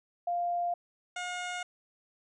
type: tone pair in turn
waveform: sine / 15% pulse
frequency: 698.5 / 717.7 Hz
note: F5 / F5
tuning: 0 / +47 cents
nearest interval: unison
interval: 47 cents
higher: second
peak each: -28 dBFS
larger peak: neither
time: 0.27-0.74 / 1.16-1.63 s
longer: neither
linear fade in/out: 5 ms
effects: resampled to 22050 Hz